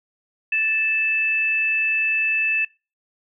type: tone pair together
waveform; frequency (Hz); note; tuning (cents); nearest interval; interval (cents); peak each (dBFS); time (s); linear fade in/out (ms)
sine; 1760 / 2630; A6 / E7; 0 / -5; perfect fifth; 695; -28 / -18; 0.52-2.65; 5
effects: noise-tail reverb RT60 0.3 s tail -23 dB re dry